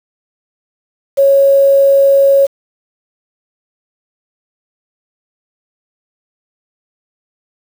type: tone with quantisation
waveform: sine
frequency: 552 Hz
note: C#5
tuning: 7 cents flat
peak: -5 dBFS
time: 1.17-2.47 s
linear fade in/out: 20 ms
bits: 5
effects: none